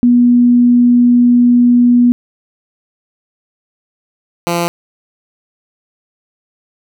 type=tone pair in turn; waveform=sine / 10% pulse; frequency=242.8 / 171.69 Hz; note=B3 / F3; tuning=-29 / -29 cents; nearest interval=tritone; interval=600 cents; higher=first; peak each=-5 dBFS; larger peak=neither; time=0.03-2.12 / 4.47-4.68 s; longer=first; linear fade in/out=0 ms; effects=none